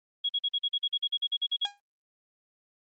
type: tone bursts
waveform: sine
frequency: 3322 Hz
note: G#7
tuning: in tune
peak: -25 dBFS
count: 15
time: 0.24-1.664 s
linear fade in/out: 10 ms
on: 52 ms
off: 46 ms
type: tone with exponential decay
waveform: sawtooth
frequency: 813 Hz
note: G#5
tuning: 37 cents flat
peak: -29 dBFS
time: 1.65-1.8 s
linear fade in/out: 0 ms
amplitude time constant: 32 ms
effects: Opus 24 kbps